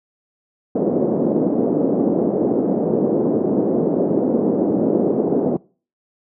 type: band-pass noise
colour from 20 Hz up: pink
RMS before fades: -18 dBFS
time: 0.75-5.57 s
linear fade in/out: 5 ms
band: 210 to 520 Hz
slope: 24 dB/octave
effects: noise-tail reverb RT60 0.4 s tail -24 dB re dry